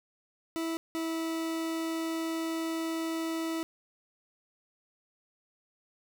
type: tone pair in turn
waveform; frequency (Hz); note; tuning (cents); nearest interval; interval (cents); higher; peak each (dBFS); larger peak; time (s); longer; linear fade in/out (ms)
40% pulse; 327.7 / 326.1; E4 / E4; -10 / -19; unison; 9; first; -30 / -30; neither; 0.56-0.77 / 0.95-3.63; second; 0
effects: none